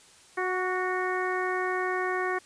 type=harmonic tone with a mistuned harmonic; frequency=367.6 Hz; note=F#4; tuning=11 cents flat; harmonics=1 / 2 / 3 / 4 / 5 / 6; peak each=-30 / -34 / -33 / -36 / -33 / -40 dBFS; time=0.37-2.39 s; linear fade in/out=10 ms; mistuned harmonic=3; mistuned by=+24 cents; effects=white hiss -55 dBFS RMS until 2.45 s + resampled to 22050 Hz